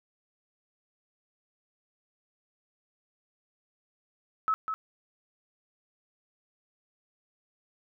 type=tone with echo; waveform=sine; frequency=1295 Hz; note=E6; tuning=31 cents flat; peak=-23 dBFS; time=4.48-4.54 s; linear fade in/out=0 ms; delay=200 ms; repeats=1; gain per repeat=-6 dB; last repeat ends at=4.74 s; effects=none